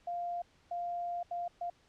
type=tone bursts at uneven times; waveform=sine; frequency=698 Hz; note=F5; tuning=1 cent flat; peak=-34 dBFS; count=4; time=0.07-0.42 / 0.71-1.23 / 1.31-1.48 / 1.61-1.7 s; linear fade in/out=5 ms; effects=pink hiss -67 dBFS RMS until 1.88 s + low-pass 6000 Hz 12 dB/octave